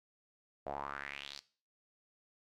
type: tone with band-pass filter sweep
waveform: sawtooth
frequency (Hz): 70.5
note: C#2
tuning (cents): +30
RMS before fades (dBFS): -44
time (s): 0.66-1.4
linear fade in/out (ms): 10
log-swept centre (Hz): 630 to 4900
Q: 4.1
effects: noise-tail reverb RT60 0.4 s tail -18 dB re dry